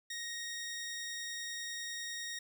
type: tone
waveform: 15% pulse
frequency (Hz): 1870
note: A#6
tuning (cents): +5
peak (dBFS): -33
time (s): 0.1-2.39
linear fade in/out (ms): 5
effects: none